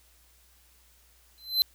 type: tone with exponential growth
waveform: square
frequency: 4066 Hz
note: B7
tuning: 50 cents sharp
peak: -17 dBFS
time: 1.38-1.62 s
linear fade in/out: 0 ms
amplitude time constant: 52 ms
effects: added 60 Hz sine -62 dBFS peak until 1.74 s + white hiss -62 dBFS RMS until 1.74 s